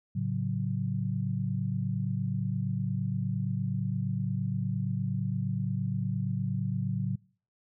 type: chord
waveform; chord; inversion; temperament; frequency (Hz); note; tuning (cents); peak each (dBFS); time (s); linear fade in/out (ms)
sine; F# minor; first; equal; 110 / 138.59 / 185; A2 / C#3 / F#3; 0 / 0 / 0; -32; 0.15-7.16; 10
effects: noise-tail reverb RT60 0.5 s tail -26 dB re dry